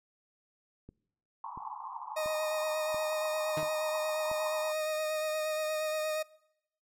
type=click train; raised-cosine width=3 ms; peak=-35 dBFS; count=6; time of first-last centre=0.89-4.315 s; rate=1.46 Hz
type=band-pass noise; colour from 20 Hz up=white; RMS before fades=-42 dBFS; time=1.44-4.72 s; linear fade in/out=2 ms; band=820 to 1100 Hz; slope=96 dB/octave
type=tone with vibrato; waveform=40% pulse; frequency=620 Hz; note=D#5; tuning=6 cents flat; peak=-30 dBFS; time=2.16-6.23 s; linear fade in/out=10 ms; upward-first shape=sine; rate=8.5 Hz; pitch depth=16 cents each way
type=tone with exponential decay; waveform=25% pulse; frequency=153.2 Hz; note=D#3; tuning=27 cents flat; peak=-29 dBFS; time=3.57-3.73 s; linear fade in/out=2 ms; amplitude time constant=33 ms
effects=noise-tail reverb RT60 0.8 s tail -23 dB re dry